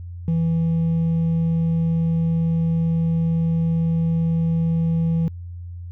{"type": "tone with hard clipping", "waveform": "triangle", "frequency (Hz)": 164.81, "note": "E3", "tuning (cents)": 0, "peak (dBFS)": -16, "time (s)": [0.28, 5.28], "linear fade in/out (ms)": 0, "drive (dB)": 1, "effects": ["added 87 Hz sine -31 dBFS peak until 5.91 s"]}